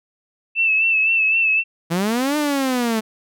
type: tone with vibrato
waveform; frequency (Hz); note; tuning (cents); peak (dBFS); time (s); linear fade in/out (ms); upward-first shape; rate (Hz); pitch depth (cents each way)
sine; 2637; E7; 0; -14; 0.55-1.64; 50; sine; 3.9; 43
type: linear two-way sweep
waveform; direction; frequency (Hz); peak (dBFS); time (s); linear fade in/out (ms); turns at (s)
sawtooth; up then down; 161.4 to 303.6 to 215.4; -14; 1.9-3.01; 20; 2.37
effects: none